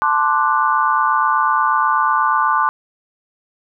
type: chord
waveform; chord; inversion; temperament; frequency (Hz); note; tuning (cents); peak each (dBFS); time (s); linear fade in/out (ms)
sine; D dominant seventh; second; equal; 880 / 1046.5 / 1174.7 / 1480; A5 / C6 / D6 / F#6; 0 / 0 / 0 / 0; -19 / -18 / -17 / -21; 0.02-2.69; 0
effects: none